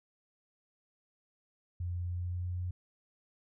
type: tone with pitch glide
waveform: sine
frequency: 88 to 89.59 Hz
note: F2 to F2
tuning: +14 to +45 cents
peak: -33 dBFS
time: 1.8-2.71 s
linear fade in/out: 5 ms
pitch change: +31 cents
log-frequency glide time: 2-2.58 s
effects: none